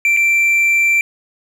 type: tone with dropouts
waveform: triangle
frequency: 2349 Hz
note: D7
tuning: in tune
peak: -9 dBFS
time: 0.05-1.01 s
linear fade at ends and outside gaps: 1 ms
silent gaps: 0.166-0.171 s
effects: none